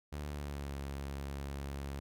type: tone with pitch glide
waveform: sawtooth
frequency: 73.42 to 69.54 Hz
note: D2 to C#2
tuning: 0 to +6 cents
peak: -35 dBFS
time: 0.12-2 s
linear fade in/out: 10 ms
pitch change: -94 cents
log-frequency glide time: 0.28-0.76 s
effects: none